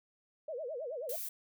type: tone with vibrato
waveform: sine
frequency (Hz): 554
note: C#5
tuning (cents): -1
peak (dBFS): -37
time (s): 0.48-1.16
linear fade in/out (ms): 5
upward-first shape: sine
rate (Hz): 9.3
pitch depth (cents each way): 280
type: noise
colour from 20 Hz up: violet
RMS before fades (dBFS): -40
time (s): 1.09-1.29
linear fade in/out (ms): 5
effects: none